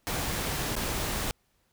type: noise with dropouts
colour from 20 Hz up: pink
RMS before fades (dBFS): -31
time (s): 0.07-1.31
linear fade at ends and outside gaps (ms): 0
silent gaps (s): 0.754-0.765
effects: pink hiss -71 dBFS RMS until 1.72 s